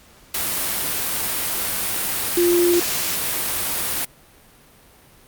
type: tone in noise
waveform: sine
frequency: 349.2 Hz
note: F4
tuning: in tune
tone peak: -14 dBFS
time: 2.37-2.8 s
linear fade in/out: 5 ms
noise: white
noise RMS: -23 dBFS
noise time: 0.34-4.05 s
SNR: +6 dB
effects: pink hiss -50 dBFS RMS until 5.27 s + Opus 48 kbps